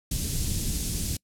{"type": "band-stop noise", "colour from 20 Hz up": "pink", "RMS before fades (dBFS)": -28, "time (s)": [0.11, 1.17], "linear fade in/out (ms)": 5, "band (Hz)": [200, 5600], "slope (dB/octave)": 12, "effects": ["noise-tail reverb RT60 0.1 s tail -26 dB re dry", "low-pass 12000 Hz 12 dB/octave"]}